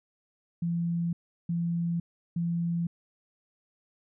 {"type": "tone bursts", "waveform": "sine", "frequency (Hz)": 170, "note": "F3", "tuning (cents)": -46, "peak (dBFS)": -26, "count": 3, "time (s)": [0.62, 2.87], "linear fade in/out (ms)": 5, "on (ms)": 510, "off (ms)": 360, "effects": []}